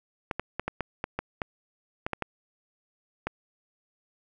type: clicks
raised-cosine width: 0.5 ms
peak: -14 dBFS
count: 12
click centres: 0.312 / 0.396 / 0.596 / 0.68 / 0.807 / 1.041 / 1.19 / 1.418 / 2.065 / 2.133 / 2.223 / 3.27 s
effects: none